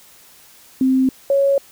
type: tone pair in turn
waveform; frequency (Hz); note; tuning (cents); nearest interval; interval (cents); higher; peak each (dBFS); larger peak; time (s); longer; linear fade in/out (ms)
sine; 261.6 / 554.3; C4 / C#5; 0 / 0; octave + minor second; 1300; second; -12; neither; 0.81-1.09 / 1.3-1.58; neither; 2
effects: white hiss -47 dBFS RMS until 1.71 s